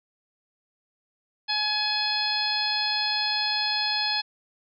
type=harmonic tone; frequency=845 Hz; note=G#5; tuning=30 cents sharp; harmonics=1 / 2 / 3 / 4 / 5 / 6; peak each=-32 / -33 / -33 / -31 / -27 / -31 dBFS; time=1.48-4.22 s; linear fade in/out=20 ms; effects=none